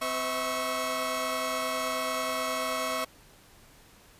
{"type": "tone cluster", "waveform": "sawtooth", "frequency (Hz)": [258.7, 508, 645, 1102, 1323], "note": ["C4", "B4", "E5", "C#6", "E6"], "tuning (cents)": [-19, 49, -38, -11, 6], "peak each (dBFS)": [-36, -34, -29, -29, -36], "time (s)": [0.01, 3.05], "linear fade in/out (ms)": 10, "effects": ["pink hiss -56 dBFS RMS until 4.19 s", "resampled to 32000 Hz"]}